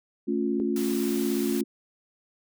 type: chord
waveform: sine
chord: A augmented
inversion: none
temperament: equal with one note detuned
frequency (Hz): 220 / 277.2 / 353.7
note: A3 / C#4 / E#4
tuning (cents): 0 / 0 / +22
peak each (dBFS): -28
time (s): 0.27-1.64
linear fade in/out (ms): 20
type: tone with exponential decay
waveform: sine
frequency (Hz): 386.9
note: G4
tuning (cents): -23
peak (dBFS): -26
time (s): 0.6-0.68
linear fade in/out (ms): 0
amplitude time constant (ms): 16
type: noise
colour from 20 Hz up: white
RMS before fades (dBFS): -38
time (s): 0.76-1.61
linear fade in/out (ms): 2
effects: none